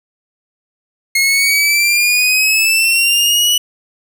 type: exponential sweep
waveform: sawtooth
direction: up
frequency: 2152 to 2960 Hz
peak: -7 dBFS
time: 1.15-3.58 s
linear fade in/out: 5 ms
effects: none